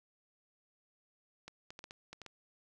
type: clicks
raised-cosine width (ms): 0.2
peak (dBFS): -30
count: 8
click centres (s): 1.48 / 1.705 / 1.791 / 1.841 / 1.909 / 2.13 / 2.217 / 2.263
effects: none